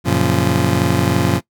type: chord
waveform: 25% pulse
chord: Gb major seventh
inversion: none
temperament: just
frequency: 92.5 / 115.62 / 138.75 / 173.43 Hz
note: Gb2 / Bb2 / Db3 / F3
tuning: 0 / -14 / +2 / -12 cents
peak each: -16 dBFS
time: 0.04-1.41 s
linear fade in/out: 50 ms
effects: noise-tail reverb RT60 0.1 s tail -20 dB re dry